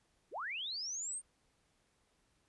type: linear sweep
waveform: sine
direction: up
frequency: 257.5 to 8870 Hz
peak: -38 dBFS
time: 0.31-1.22 s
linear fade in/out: 50 ms
effects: pink hiss -75 dBFS RMS until 2.48 s + resampled to 24000 Hz